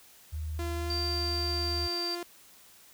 sine tone with vibrato, 77.78 Hz, D#2, in tune, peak -32 dBFS, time 0.32-1.88 s, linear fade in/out 20 ms, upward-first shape square, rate 18 Hz, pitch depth 37 cents each way
sawtooth tone with pitch glide, 342.6 to 347.4 Hz, F4 to F4, -33 to -9 cents, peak -31 dBFS, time 0.59-2.23 s, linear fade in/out 2 ms, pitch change +24 cents, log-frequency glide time 0.75-0.97 s
sine tone, 4675 Hz, D8, 9 cents flat, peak -31 dBFS, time 0.9-2.15 s, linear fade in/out 2 ms
effects white hiss -56 dBFS RMS until 2.93 s

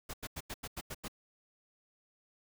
pink noise bursts, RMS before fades -41 dBFS, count 8, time 0.09-1.082 s, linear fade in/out 10 ms, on 47 ms, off 88 ms, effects none

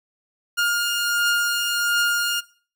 sawtooth beating tone pair, 1415 / 1416.4 Hz, F6 / F6, +22 / +24 cents, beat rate 1.4 Hz, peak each -17 / -25 dBFS, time 0.57-2.41 s, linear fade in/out 20 ms, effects noise-tail reverb RT60 0.4 s tail -18 dB re dry

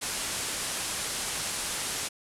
white low-pass noise, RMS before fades -33 dBFS, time 0.01-2.09 s, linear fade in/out 20 ms, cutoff 11000 Hz, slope 48 dB/octave, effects none

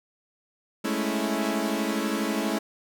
sawtooth chord, A major seventh, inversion third, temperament equal, 207.7 / 220 / 277.2 / 329.6 Hz, G#3 / A3 / C#4 / E4, 0 / 0 / 0 / 0 cents, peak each -27 / -26 / -27 / -27 dBFS, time 0.84-2.59 s, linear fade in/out 10 ms, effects none

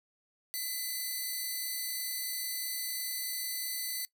5% pulse tone pair together, 2011 / 4509 Hz, B6 / C#8, +31 / +29 cents, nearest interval octave + major second, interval 1398 cents, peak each -28 / -29 dBFS, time 0.54-4.05 s, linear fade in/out 0 ms, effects noise-tail reverb RT60 0.1 s tail -20 dB re dry

